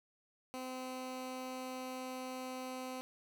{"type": "tone", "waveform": "15% pulse", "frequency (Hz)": 257.1, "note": "C4", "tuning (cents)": -30, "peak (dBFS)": -35, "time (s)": [0.54, 3.01], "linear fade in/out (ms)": 0, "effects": []}